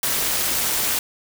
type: noise with amplitude modulation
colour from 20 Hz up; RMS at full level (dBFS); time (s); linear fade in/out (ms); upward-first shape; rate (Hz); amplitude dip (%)
white; -19; 0.03-0.99; 2; sine; 287; 65
effects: none